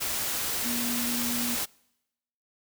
sine tone in noise, 239.6 Hz, A#3, 48 cents sharp, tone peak -31 dBFS, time 0.64-1.56 s, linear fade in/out 20 ms, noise white, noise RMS -30 dBFS, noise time 0-1.66 s, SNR -4 dB, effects noise-tail reverb RT60 0.9 s tail -26 dB re dry

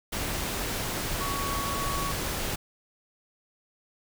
sine tone in noise, 1120 Hz, C#6, 18 cents sharp, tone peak -32 dBFS, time 1.2-2.12 s, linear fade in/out 10 ms, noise pink, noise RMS -31 dBFS, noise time 0.12-2.56 s, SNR -4 dB, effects none

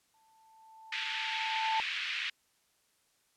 sine tone with exponential growth, 884 Hz, A5, 8 cents sharp, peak -27 dBFS, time 0.14-1.8 s, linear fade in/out 0 ms, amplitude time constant 360 ms
white band-pass noise, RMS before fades -36 dBFS, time 0.92-2.3 s, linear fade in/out 5 ms, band 1800 to 3100 Hz, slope 24 dB/octave
effects white hiss -72 dBFS RMS until 3.36 s + low-pass 11000 Hz 12 dB/octave

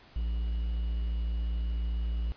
triangle tone with quantisation, 57 Hz, A#1, 38 cents flat, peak -26 dBFS, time 0.16-2.32 s, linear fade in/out 0 ms, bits 9, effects pink hiss -56 dBFS RMS until 2.36 s + resampled to 11025 Hz

